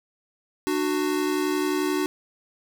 square tone pair together, 298.2 / 369.6 Hz, D4 / F#4, +27 / -2 cents, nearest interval major third, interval 371 cents, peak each -26 dBFS, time 0.67-2.06 s, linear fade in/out 0 ms, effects none

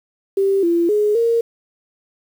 sine tone with pitch steps, 391.6 / 340.5 / 418.8 / 463.6 Hz, G4 / F4 / G#4 / A#4, -2 / -44 / +15 / -10 cents, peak -13 dBFS, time 0.37-1.41 s, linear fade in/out 5 ms, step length 260 ms, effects 7-bit

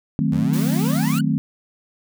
sine chord, D# diminished seventh, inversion none, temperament equal, 155.56 / 185 / 220 / 261.6 Hz, D#3 / F#3 / A3 / C4, 0 / 0 / 0 / 0 cents, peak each -21 / -24 / -22 / -23 dBFS, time 0.19-1.38 s, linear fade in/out 0 ms
25% pulse exponential sweep, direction up, 77.78 to 1523 Hz, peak -25 dBFS, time 0.32-1.21 s, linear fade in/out 5 ms
white noise, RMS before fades -33 dBFS, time 0.53-1.19 s, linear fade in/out 5 ms
effects none

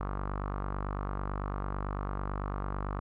sawtooth tone with low-pass filter, 49 Hz, G1, in tune, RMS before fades -35 dBFS, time 0-3 s, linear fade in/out 10 ms, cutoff 1200 Hz, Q 4.2, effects none

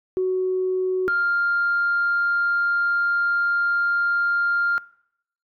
sine tone pair in turn, 371.9 / 1398.8 Hz, F#4 / F6, +9 / +2 cents, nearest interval octave + major seventh, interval 2293 cents, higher second, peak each -18 dBFS, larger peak neither, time 0.17-1.08 / 1.08-4.78 s, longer second, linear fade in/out 0 ms, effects noise-tail reverb RT60 0.7 s tail -21 dB re dry + tanh soft clip ceiling -14 dBFS

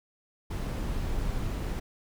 brown noise, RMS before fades -31 dBFS, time 0.5-1.8 s, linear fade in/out 10 ms, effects none

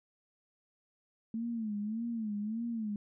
sine tone with vibrato, 220 Hz, A3, in tune, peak -33 dBFS, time 1.34-2.96 s, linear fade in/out 2 ms, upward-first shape sine, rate 1.7 Hz, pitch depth 120 cents each way, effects none

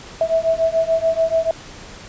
sine beating tone pair, 650 / 656.9 Hz, E5 / E5, -24 / -6 cents, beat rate 6.9 Hz, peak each -18 dBFS, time 0.21-1.51 s, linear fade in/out 2 ms, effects pink hiss -38 dBFS RMS until 2.08 s + resampled to 16000 Hz

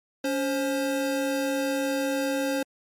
square tone pair together, 280.7 / 530.6 Hz, C#4 / C5, +22 / +24 cents, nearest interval major seventh, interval 1102 cents, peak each -28 dBFS, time 0.24-2.63 s, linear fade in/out 5 ms, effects MP3 64 kbps

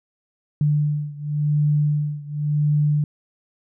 sine beating tone pair, 148.1 / 149.02 Hz, D3 / D3, +15 / +26 cents, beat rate 0.92 Hz, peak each -20 / -22 dBFS, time 0.61-3.04 s, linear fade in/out 2 ms, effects none

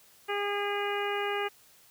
harmonic tone with a mistuned harmonic, 407 Hz, G#4, 35 cents flat, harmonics 1 / 2 / 3 / 4 / 5 / 6 / 7, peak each -32 / -35 / -37 / -38 / -39 / -40 / -40 dBFS, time 0.28-1.49 s, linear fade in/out 20 ms, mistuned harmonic 7, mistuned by +16 cents, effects white hiss -59 dBFS RMS until 1.9 s

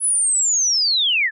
sine linear sweep, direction down, 10360 to 1661.2 Hz, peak -15 dBFS, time 0-1.31 s, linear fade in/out 50 ms, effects none

